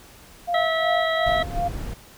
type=tone with tremolo; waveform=sine; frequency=698 Hz; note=F5; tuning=1 cent flat; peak=-20 dBFS; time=0.47-1.69 s; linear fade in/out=20 ms; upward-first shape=sine; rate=2.7 Hz; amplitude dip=90%
type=harmonic tone; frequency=649 Hz; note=E5; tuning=27 cents flat; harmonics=1 / 2 / 3 / 5 / 6; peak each=-23 / -28 / -26 / -32 / -33 dBFS; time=0.54-1.43 s; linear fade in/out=5 ms
type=noise; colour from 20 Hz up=brown; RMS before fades=-30 dBFS; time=1.26-1.94 s; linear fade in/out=5 ms
effects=pink hiss -48 dBFS RMS until 2.17 s